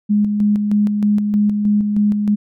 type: tone with tremolo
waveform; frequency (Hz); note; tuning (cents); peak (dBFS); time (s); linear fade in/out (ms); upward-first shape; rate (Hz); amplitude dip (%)
sine; 207.7; G#3; 0; -11; 0.09-2.36; 20; square; 3.2; 40
effects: none